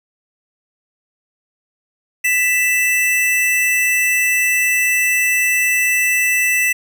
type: tone pair together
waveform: square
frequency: 1981 / 2651 Hz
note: B6 / E7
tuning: +5 / +9 cents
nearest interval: perfect fourth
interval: 504 cents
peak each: -17 / -17 dBFS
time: 2.24-6.73 s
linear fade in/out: 10 ms
effects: 8-bit